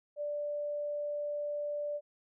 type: tone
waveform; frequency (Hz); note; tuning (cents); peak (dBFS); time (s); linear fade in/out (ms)
sine; 587; D5; -1; -33; 0.16-2.01; 50
effects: none